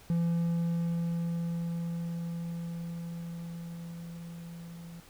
triangle tone with level ramp, 169.1 Hz, E3, 44 cents sharp, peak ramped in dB -23 to -41 dBFS, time 0.1-5 s, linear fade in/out 0 ms, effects pink hiss -56 dBFS RMS until 5.09 s

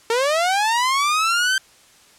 sawtooth linear sweep, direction up, 445.1 to 1568 Hz, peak -13 dBFS, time 0.1-1.58 s, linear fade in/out 2 ms, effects white hiss -51 dBFS RMS until 2.18 s + low-pass 9000 Hz 12 dB/octave

